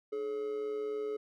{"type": "tone with amplitude modulation", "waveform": "triangle", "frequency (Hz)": 425.4, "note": "G#4", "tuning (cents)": 42, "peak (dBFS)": -29, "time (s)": [0.12, 1.17], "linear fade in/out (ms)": 10, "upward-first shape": "sine", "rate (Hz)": 124, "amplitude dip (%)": 50, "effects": []}